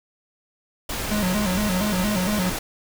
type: noise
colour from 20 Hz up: pink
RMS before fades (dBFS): -28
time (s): 0.89-2.59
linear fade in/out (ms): 5
type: tone with vibrato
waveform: square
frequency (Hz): 196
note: G3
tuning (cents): 0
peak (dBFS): -22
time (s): 1.11-2.5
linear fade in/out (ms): 5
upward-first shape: square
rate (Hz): 4.3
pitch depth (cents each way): 120
effects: none